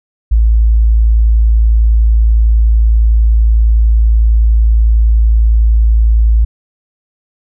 sine tone, 55.4 Hz, A1, 13 cents sharp, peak -5 dBFS, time 0.31-6.45 s, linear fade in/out 10 ms, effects none

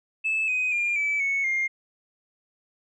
sine tone with pitch steps, 2616 / 2508 / 2404 / 2305 / 2210 / 2119 Hz, E7 / D#7 / D7 / D7 / C#7 / C7, -14 / +13 / +40 / -33 / -6 / +21 cents, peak -21 dBFS, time 0.24-1.68 s, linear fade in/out 20 ms, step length 240 ms, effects tanh soft clip ceiling -19 dBFS

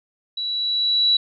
sine tone with level ramp, 3925 Hz, B7, 11 cents flat, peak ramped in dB -24 to -13 dBFS, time 0.37-1.17 s, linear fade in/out 5 ms, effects none

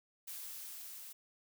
blue noise with level ramp, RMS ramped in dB -45 to -50 dBFS, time 0.27-1.13 s, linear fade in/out 10 ms, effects none

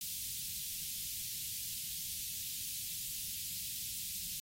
white band-stop noise, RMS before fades -41 dBFS, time 0.01-4.4 s, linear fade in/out 2 ms, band 180 to 2900 Hz, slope 24 dB/octave, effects AAC 48 kbps

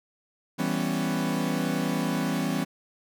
40% pulse chord, C# half-diminished seventh, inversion first, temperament equal, 164.81 / 196 / 246.9 / 277.2 Hz, E3 / G3 / B3 / C#4, 0 / 0 / 0 / 0 cents, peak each -30 dBFS, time 0.58-2.65 s, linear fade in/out 20 ms, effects none

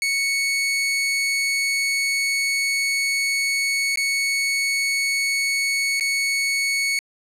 sawtooth tone with dropouts, 2217 Hz, C#7, in tune, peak -16 dBFS, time 0.02-6.99 s, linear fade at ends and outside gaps 1 ms, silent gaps 3.958-3.973 / 5.998-6.008 s, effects low-pass 11000 Hz 12 dB/octave + 9-bit

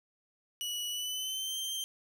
sawtooth tone with pitch glide, 2936 to 3147 Hz, F#7 to G7, -14 to +6 cents, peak -31 dBFS, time 0.61-1.84 s, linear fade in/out 0 ms, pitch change +120 cents, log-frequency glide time 0.89-1.58 s, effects none

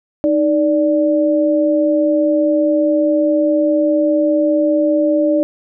sine tone pair together, 309.9 / 585 Hz, D#4 / D5, -7 / -7 cents, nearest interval major seventh, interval 1100 cents, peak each -14 dBFS, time 0.24-5.43 s, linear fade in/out 0 ms, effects none

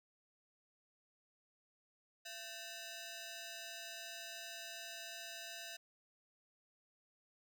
10% pulse ring-modulated tone, 1108.7 Hz, C#6, in tune, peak -35 dBFS, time 2.25-5.77 s, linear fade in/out 10 ms, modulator 433 Hz, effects none

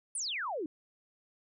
sine exponential sweep, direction down, 9956 to 284.3 Hz, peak -33 dBFS, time 0.15-0.66 s, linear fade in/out 2 ms, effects none

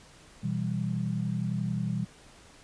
sine chord, E minor, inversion second, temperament equal, 123.47 / 164.81 / 196 Hz, B2 / E3 / G3, 0 / 0 / 0 cents, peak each -32 dBFS, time 0.43-2.05 s, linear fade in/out 10 ms, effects pink hiss -54 dBFS RMS until 2.63 s + resampled to 22050 Hz

